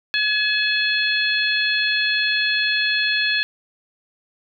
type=harmonic tone with a mistuned harmonic; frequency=848 Hz; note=G#5; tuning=36 cents sharp; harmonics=2 / 3 / 4 / 5; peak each=-21 / -23 / -24 / -25 dBFS; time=0.14-3.43 s; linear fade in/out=0 ms; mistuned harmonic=3; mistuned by=+20 cents; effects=none